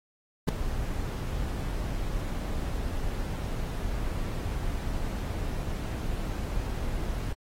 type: noise with ADSR envelope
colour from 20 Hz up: brown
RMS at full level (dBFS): -17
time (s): 0.47-7.33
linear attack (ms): 18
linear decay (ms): 6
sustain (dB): -14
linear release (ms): 4
effects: AAC 48 kbps